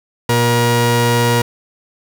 sawtooth tone pair together, 119 / 476 Hz, A#2 / A#4, +36 / +36 cents, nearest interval 2 octaves, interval 2400 cents, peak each -10 dBFS, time 0.29-1.42 s, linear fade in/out 5 ms, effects none

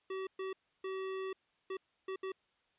square tone bursts at uneven times, 381.1 Hz, G4, 49 cents flat, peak -38 dBFS, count 6, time 0.1-0.27 / 0.39-0.53 / 0.84-1.33 / 1.7-1.77 / 2.08-2.16 / 2.23-2.32 s, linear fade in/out 5 ms, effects white hiss -75 dBFS RMS until 2.78 s + resampled to 8000 Hz

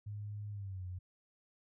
sine tone with pitch glide, 103.83 to 90.91 Hz, G#2 to F#2, 0 to -30 cents, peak -40 dBFS, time 0.06-0.99 s, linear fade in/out 10 ms, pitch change -230 cents, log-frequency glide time 0.51-0.85 s, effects none

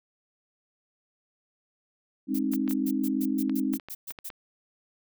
sine chord, Ab major, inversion none, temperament equal with one note detuned, 207.7 / 265.6 / 311.1 Hz, Ab3 / C4 / Eb4, 0 / +26 / 0 cents, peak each -31 / -27 / -30 dBFS, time 2.27-3.79 s, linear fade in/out 50 ms
violet noise bursts, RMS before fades -37 dBFS, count 12, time 2.34-4.296 s, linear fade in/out 10 ms, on 53 ms, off 120 ms
clicks, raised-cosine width 0.3 ms, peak -25 dBFS, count 10, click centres 2.536 / 2.678 / 2.71 / 3.496 / 3.737 / 3.798 / 3.886 / 4.107 / 4.188 / 4.302 s
effects none

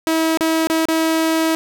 sawtooth tone with dropouts, 322.5 Hz, E4, 38 cents flat, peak -11 dBFS, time 0.07-1.55 s, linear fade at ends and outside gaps 0 ms, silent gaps 0.373-0.408 / 0.671-0.699 / 0.854-0.885 s, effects none

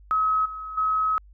sine tone with level steps, 1279 Hz, D#6, 47 cents sharp, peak -19 / -32 / -20 dBFS, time 0.11-1.18 s, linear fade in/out 0 ms, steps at 0.45 / 0.77 s, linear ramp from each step 10 ms, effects added 50 Hz sine -47 dBFS peak until 1.33 s

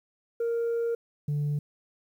sine tone pair in turn, 465.6 / 146.65 Hz, A#4 / D3, -2 / -2 cents, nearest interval octave + minor sixth, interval 2000 cents, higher first, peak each -23 dBFS, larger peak neither, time 0.4-0.95 / 1.28-1.59 s, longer first, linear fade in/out 5 ms, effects tanh soft clip ceiling -24 dBFS + 10-bit

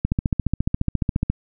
click train, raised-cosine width 5 ms, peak -7 dBFS, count 19, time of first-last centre 0.05-1.3 s, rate 14.4 Hz, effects none

